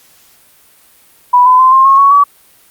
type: tone with pitch steps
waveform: sine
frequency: 986 / 1010.2 / 1035 / 1060.4 / 1086.5 / 1113.2 / 1140.5 Hz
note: B5 / B5 / C6 / C6 / C#6 / C#6 / C#6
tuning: -3 / +39 / -19 / +23 / -35 / +7 / +49 cents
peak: -3 dBFS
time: 1.33-2.24 s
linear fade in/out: 10 ms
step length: 130 ms
effects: white hiss -46 dBFS RMS until 2.7 s + Opus 48 kbps

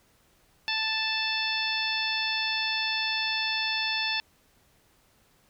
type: harmonic tone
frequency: 880 Hz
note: A5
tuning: in tune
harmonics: 1 / 2 / 3 / 4 / 5 / 6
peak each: -36 / -33 / -31 / -32 / -34 / -35 dBFS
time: 0.68-4.2 s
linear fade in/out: 0 ms
effects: pink hiss -64 dBFS RMS until 5.49 s

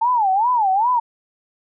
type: tone with vibrato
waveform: sine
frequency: 870 Hz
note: A5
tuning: 20 cents flat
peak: -14 dBFS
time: 0.01-1 s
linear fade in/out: 10 ms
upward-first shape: sine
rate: 2.5 Hz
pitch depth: 250 cents each way
effects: none

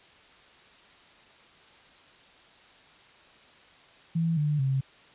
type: tone with pitch steps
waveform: sine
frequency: 165.2 / 148.89 / 134.18 Hz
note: E3 / D3 / C3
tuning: +4 / +24 / +44 cents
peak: -23 dBFS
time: 4.15-4.81 s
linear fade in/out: 10 ms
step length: 220 ms
effects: white hiss -55 dBFS RMS until 5.14 s + resampled to 8000 Hz

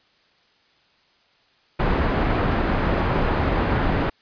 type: low-pass noise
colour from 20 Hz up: pink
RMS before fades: -21 dBFS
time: 1.79-4.1 s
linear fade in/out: 10 ms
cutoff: 1600 Hz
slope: 12 dB/octave
effects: white hiss -60 dBFS RMS until 4.21 s + resampled to 11025 Hz

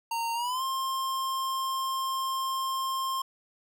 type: tone with pitch glide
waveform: square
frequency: 923 to 1060.2 Hz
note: A#5 to C6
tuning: -17 to +23 cents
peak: -29 dBFS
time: 0.11-3.22 s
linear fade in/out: 5 ms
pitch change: +240 cents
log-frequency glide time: 0.34-0.63 s
effects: none

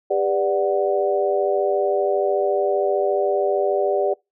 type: chord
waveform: sine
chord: G major seventh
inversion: none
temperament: equal with one note detuned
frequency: 399.1 / 493.9 / 587.3 / 740 Hz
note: G4 / B4 / D5 / F#5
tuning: +31 / 0 / 0 / 0 cents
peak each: -21 / -27 / -21 / -25 dBFS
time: 0.1-4.14 s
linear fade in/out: 10 ms
effects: noise-tail reverb RT60 0.2 s tail -25 dB re dry

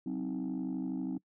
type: chord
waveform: sine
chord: C diminished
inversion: second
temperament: just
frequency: 188.37 / 261.6 / 314 Hz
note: Gb3 / C4 / Eb4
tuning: +31 / 0 / +16 cents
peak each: -37 / -34 / -37 dBFS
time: 0.06-1.18 s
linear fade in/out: 5 ms
effects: noise-tail reverb RT60 0.1 s tail -24 dB re dry + tanh soft clip ceiling -29 dBFS

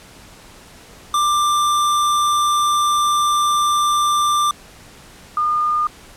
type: tone pair in turn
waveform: square / sine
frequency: 1185 / 1215.5 Hz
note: D6 / D#6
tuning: +15 / -41 cents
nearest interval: unison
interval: 44 cents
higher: second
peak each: -15 dBFS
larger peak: neither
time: 1.14-4.51 / 5.37-5.87 s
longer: first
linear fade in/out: 2 ms
effects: pink hiss -43 dBFS RMS until 6.16 s + low-pass 11000 Hz 12 dB/octave

